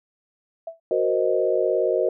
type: tone with exponential decay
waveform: sine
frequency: 659.3 Hz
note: E5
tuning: in tune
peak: -26 dBFS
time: 0.67-0.8 s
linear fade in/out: 5 ms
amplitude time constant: 28 ms
type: chord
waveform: sine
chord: C half-diminished seventh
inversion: second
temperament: equal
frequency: 370 / 466.2 / 523.3 / 622.3 Hz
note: Gb4 / Bb4 / C5 / Eb5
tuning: 0 / 0 / 0 / 0 cents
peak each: -24 dBFS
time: 0.91-2.09 s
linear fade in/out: 2 ms
effects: none